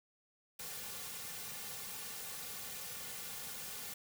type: noise with comb filter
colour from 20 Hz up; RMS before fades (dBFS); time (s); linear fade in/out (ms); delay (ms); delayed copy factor
white; -45; 0.59-3.94; 5; 3.1; -0.8
effects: none